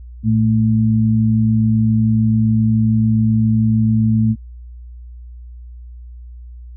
sine tone pair together, 112.9 / 220 Hz, A2 / A3, +45 / 0 cents, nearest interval octave, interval 1155 cents, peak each -14 dBFS, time 0.23-4.36 s, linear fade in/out 50 ms, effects added 60 Hz sine -32 dBFS peak until 6.76 s

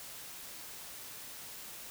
silence, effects white hiss -47 dBFS RMS until 1.9 s

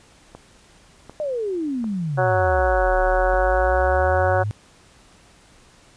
click train, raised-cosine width 1 ms, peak -23 dBFS, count 5, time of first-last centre 0.35-3.335 s, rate 1.34 Hz
sine exponential two-way sweep, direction down then up, 622.3 to 36.71 to 107.3 Hz, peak -22 dBFS, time 1.2-4.51 s, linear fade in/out 0 ms, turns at 3 s
harmonic tone, 185 Hz, F#3, in tune, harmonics 2 / 3 / 4 / 5 / 6 / 7 / 8 / 9, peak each -27 / -20 / -22 / -30 / -30 / -33 / -26 / -35 dBFS, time 2.17-4.44 s, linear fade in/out 20 ms
effects pink hiss -52 dBFS RMS until 5.96 s + resampled to 22050 Hz

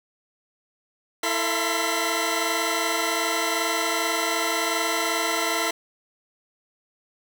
15% pulse tone cluster, 329.7 / 447.7 / 682 / 1041 / 1984 Hz, E4 / A4 / F5 / C6 / B6, 0 / +30 / -41 / -9 / +7 cents, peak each -23 dBFS, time 1.23-5.71 s, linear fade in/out 5 ms, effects none

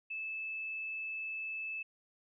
sine tone, 2619 Hz, E7, 12 cents flat, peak -37 dBFS, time 0.1-1.83 s, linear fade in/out 10 ms, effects none

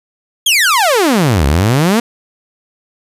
sawtooth exponential two-way sweep, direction down then up, 3399 to 66 to 243.3 Hz, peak -5 dBFS, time 0.46-2 s, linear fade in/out 5 ms, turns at 1.46 s, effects resampled to 32000 Hz + 7-bit

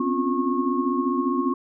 sine tone cluster, 252 / 262.1 / 277.1 / 351.1 / 1090 Hz, B3 / C4 / C#4 / F4 / C#6, +35 / +3 / -1 / +9 / -29 cents, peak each -27 dBFS, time 0-1.54 s, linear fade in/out 5 ms, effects none

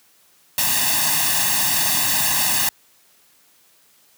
white noise with comb filter, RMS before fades -19 dBFS, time 0.58-2.69 s, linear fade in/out 2 ms, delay 1.1 ms, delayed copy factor +0.9, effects white hiss -56 dBFS RMS until 4.17 s + high-pass 100 Hz 12 dB/octave

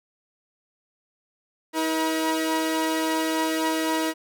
sawtooth tone cluster, 318.8 / 482.2 / 960 Hz, D#4 / B4 / B5, +42 / -41 / -49 cents, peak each -20 / -28 / -26 dBFS, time 1.73-4.14 s, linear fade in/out 50 ms, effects none

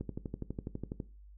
click train, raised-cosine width 3 ms, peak -24 dBFS, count 13, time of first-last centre 0.01-1.002 s, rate 12.1 Hz, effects noise-tail reverb RT60 0.3 s tail -17 dB re dry + added 50 Hz sine -51 dBFS peak until 1.37 s

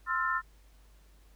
sine chord, F major seventh, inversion second, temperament equal with one note detuned, 1046.5 / 1318.5 / 1396.9 / 1789.7 Hz, C6 / E6 / F6 / A6, 0 / 0 / 0 / +29 cents, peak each -33 dBFS, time 0.06-0.42 s, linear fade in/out 50 ms, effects added 50 Hz sine -56 dBFS peak until 1.35 s + pink hiss -66 dBFS RMS until 1.35 s

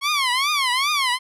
15% pulse tone with vibrato, 1090 Hz, C#6, 29 cents flat, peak -12 dBFS, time 0.01-1.19 s, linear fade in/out 50 ms, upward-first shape triangle, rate 2.5 Hz, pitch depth 220 cents each way, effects low-pass 10000 Hz 12 dB/octave

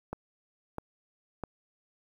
click train, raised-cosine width 1 ms, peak -21 dBFS, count 3, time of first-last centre 0.13-1.437 s, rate 1.53 Hz, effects 9-bit

